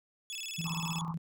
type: tone with vibrato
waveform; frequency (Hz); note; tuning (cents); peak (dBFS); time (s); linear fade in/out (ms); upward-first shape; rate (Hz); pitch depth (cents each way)
25% pulse; 2980; F#7; +12; -34; 0.3-1.01; 0; square; 19; 230
type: tone with tremolo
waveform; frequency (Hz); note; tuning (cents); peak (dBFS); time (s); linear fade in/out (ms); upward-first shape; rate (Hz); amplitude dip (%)
sine; 164.7; E3; -1; -32; 0.58-1.18; 10; square; 16; 50
type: band-pass noise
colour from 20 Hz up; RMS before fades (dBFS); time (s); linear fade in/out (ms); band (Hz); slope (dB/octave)
white; -43; 0.65-1.14; 10; 830 to 1200; 96
effects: none

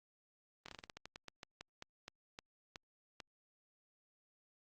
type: slowing click train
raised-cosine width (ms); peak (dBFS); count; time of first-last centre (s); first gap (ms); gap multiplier
0.2; -30; 18; 0.66-3.202; 24; 1.2
effects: Opus 32 kbps

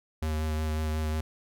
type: tone with vibrato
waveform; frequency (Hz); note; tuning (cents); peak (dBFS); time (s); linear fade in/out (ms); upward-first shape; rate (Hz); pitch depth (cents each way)
square; 77.78; D#2; 0; -28; 0.22-1.21; 5; sine; 5.5; 16
effects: none

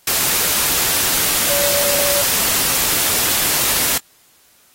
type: tone in noise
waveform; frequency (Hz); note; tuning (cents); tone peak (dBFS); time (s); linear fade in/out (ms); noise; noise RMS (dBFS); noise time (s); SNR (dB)
sine; 573; D5; -43; -21; 1.49-2.22; 5; white; -17; 0.07-3.98; -7
effects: white hiss -53 dBFS RMS until 4.74 s + AAC 48 kbps

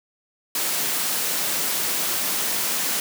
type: high-pass noise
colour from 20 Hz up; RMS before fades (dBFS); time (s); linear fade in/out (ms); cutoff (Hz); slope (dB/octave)
white; -24; 0.55-3; 2; 140; 48
effects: none

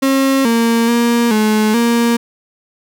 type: tone with pitch steps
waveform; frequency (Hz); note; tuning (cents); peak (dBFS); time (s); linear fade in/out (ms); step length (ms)
35% pulse; 269.8 / 230.9 / 236 / 214.7 / 234.6; C#4 / A#3 / A#3 / A3 / A#3; -47 / -16 / +22 / -42 / +11; -9; 0.02-2.17; 10; 430
effects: none

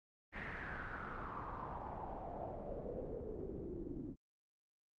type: noise with low-pass filter sweep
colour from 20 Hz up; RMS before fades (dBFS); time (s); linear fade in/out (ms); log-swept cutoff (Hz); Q
pink; -45; 0.32-4.16; 50; 2000 to 280; 4.7
effects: Opus 32 kbps

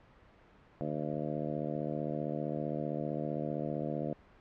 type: harmonic tone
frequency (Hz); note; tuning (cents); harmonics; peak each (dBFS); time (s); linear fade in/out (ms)
75.4; D2; +46; 2 / 3 / 4 / 5 / 6 / 7 / 8 / 9; -39 / -40 / -40 / -44 / -45 / -41 / -42 / -44; 0.81-4.13; 0
effects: pink hiss -60 dBFS RMS until 4.4 s + low-pass 2000 Hz 12 dB/octave

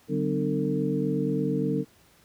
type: tone cluster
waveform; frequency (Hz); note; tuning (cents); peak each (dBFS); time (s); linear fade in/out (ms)
sine; 146.6 / 190.1 / 254.9 / 303.6 / 452; D3 / F#3 / C4 / D#4 / A4; -3 / +47 / -45 / -42 / +47; -30; 0.08-1.85; 50
effects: pink hiss -59 dBFS RMS until 2.24 s + high-pass 60 Hz 12 dB/octave

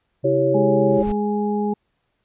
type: tone with vibrato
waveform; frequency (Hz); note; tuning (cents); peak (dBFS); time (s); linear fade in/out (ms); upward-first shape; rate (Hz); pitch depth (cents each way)
sine; 135.3; C#3; -42; -24; 0.23-0.99; 20; sine; 19; 9
type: chord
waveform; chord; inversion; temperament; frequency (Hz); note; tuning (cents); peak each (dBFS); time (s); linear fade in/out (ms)
sine; C# diminished; first; equal; 329.6 / 392 / 554.4; E4 / G4 / C#5; 0 / 0 / 0; -22 / -21 / -18; 0.24-1.03; 10
type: harmonic tone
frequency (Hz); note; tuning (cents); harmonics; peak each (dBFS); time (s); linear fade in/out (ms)
207.7; G#3; 0; 1 / 2 / 4; -21 / -24 / -27; 0.54-1.74; 10
type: noise with exponential growth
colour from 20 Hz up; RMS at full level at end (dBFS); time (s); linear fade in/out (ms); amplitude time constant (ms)
brown; -26; 0.7-1.12; 2; 91
effects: pink hiss -71 dBFS RMS until 2.24 s + resampled to 8000 Hz

